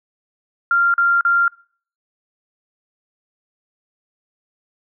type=tone bursts; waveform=sine; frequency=1389 Hz; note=F6; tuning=10 cents flat; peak=-12 dBFS; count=3; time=0.71-1.48 s; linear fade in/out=2 ms; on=230 ms; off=40 ms; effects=noise-tail reverb RT60 0.5 s tail -25 dB re dry